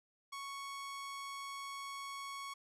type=tone; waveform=sawtooth; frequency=1108.7 Hz; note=C#6; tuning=in tune; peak=-39 dBFS; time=0.32-2.54 s; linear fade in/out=10 ms; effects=low-pass 11000 Hz 12 dB/octave